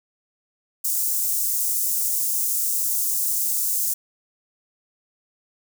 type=high-pass noise; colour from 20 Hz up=white; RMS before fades=-23 dBFS; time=0.84-3.94 s; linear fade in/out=10 ms; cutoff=6700 Hz; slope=24 dB/octave; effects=none